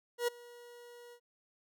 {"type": "tone with ADSR envelope", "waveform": "40% pulse", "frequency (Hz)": 480, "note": "B4", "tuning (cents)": -49, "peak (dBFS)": -27, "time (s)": [0.18, 1.2], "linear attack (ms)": 97, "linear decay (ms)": 11, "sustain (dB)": -23, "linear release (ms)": 73, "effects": []}